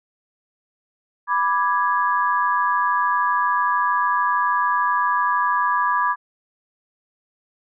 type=chord; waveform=sine; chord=G# diminished; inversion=first; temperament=equal; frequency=987.8 / 1174.7 / 1661.2 Hz; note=B5 / D6 / G#6; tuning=0 / 0 / 0 cents; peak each=-20 / -21 / -24 dBFS; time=1.27-6.16 s; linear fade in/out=50 ms; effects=none